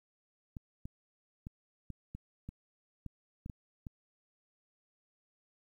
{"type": "clicks", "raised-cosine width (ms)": 5, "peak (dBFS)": -30, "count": 10, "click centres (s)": [0.568, 0.855, 1.469, 1.903, 2.15, 2.49, 3.063, 3.461, 3.498, 3.868], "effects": ["11-bit"]}